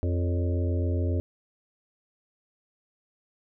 harmonic tone with a mistuned harmonic, 87.3 Hz, F2, in tune, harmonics 1 / 3 / 4 / 5 / 6 / 7, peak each -24 / -34 / -36 / -38 / -40 / -41 dBFS, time 0.03-1.2 s, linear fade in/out 0 ms, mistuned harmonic 6, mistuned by +74 cents, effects none

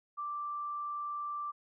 sine tone, 1174.7 Hz, D6, in tune, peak -35 dBFS, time 0.17-1.52 s, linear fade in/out 20 ms, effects none

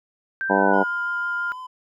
sine tone with pitch glide, 1568 to 1405 Hz, G6 to F6, 0 to +10 cents, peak -23 dBFS, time 0.41-1.52 s, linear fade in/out 0 ms, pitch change -190 cents, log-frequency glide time 0.52-0.89 s
harmonic tone, 98 Hz, G2, in tune, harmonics 2 / 3 / 4 / 5 / 6 / 7 / 8 / 9 / 10, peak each -25 / -25 / -25 / -25 / -25 / -25 / -25 / -25 / -25 dBFS, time 0.49-0.84 s, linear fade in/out 20 ms
triangle tone with vibrato, 1012 Hz, B5, 42 cents sharp, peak -31 dBFS, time 0.73-1.67 s, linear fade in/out 10 ms, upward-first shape sine, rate 6 Hz, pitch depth 19 cents each way
effects none

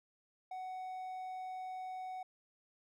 triangle tone, 745 Hz, F#5, 12 cents sharp, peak -39 dBFS, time 0.51-2.23 s, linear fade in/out 5 ms, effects none

